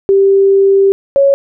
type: tone pair in turn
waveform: sine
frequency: 392 / 554.4 Hz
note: G4 / C#5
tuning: 0 / 0 cents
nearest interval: tritone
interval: 600 cents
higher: second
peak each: -5 dBFS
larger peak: neither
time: 0.09-0.92 / 1.16-1.34 s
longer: first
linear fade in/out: 0 ms
effects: none